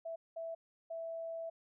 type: tone bursts at uneven times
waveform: sine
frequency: 659.3 Hz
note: E5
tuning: in tune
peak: -39 dBFS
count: 3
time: 0.05-0.16 / 0.36-0.55 / 0.9-1.5 s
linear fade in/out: 10 ms
effects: none